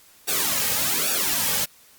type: noise with flanger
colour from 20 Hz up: white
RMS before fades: -23 dBFS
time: 0.27-1.66 s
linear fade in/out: 20 ms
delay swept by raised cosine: 0.96 to 2.96 ms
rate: 1.2 Hz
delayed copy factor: -0.95
effects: white hiss -53 dBFS RMS until 1.98 s + Opus 48 kbps